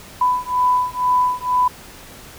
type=beating tone pair; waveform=sine; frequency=996 / 998.1 Hz; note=B5 / B5; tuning=+14 / +18 cents; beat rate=2.1 Hz; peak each=-18 dBFS; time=0.21-1.68 s; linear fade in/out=5 ms; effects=pink hiss -40 dBFS RMS until 2.38 s